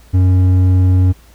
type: tone with hard clipping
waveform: sine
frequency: 92.2 Hz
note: F#2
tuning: 6 cents flat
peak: -9 dBFS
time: 0.13-1.13 s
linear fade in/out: 20 ms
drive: 6 dB
effects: added 57 Hz sine -43 dBFS peak until 1.34 s + pink hiss -48 dBFS RMS until 1.34 s